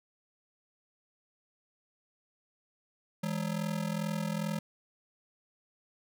square ring-modulated tone, 185 Hz, F#3, in tune, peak -29 dBFS, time 3.23-4.59 s, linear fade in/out 5 ms, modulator 21.2 Hz, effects none

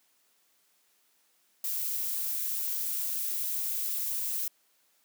violet noise, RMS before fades -32 dBFS, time 1.64-4.48 s, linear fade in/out 2 ms, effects white hiss -69 dBFS RMS until 5.04 s + high-pass 200 Hz 12 dB/octave

